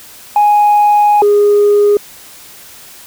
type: tone pair in turn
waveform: sine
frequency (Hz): 830.6 / 411.7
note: G#5 / G#4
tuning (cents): 0 / -15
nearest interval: octave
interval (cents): 1215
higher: first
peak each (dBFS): -4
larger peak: neither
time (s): 0.36-1.22 / 1.22-1.97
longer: first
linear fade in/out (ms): 2
effects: tanh soft clip ceiling -3 dBFS + white hiss -36 dBFS RMS until 3.06 s